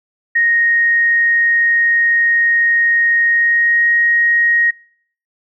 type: tone with pitch glide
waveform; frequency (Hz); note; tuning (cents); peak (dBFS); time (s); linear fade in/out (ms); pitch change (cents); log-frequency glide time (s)
sine; 1866 to 1877.9; A#6 to A#6; +1 to +12; -10; 0.35-4.71; 10; +11; 3.25-3.9
effects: noise-tail reverb RT60 0.6 s tail -26 dB re dry